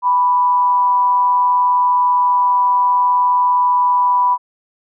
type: tone with amplitude modulation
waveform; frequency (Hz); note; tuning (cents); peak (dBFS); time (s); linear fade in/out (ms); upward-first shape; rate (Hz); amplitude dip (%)
sine; 987.8; B5; 0; -9; 0.02-4.38; 50; sine; 175; 35
effects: none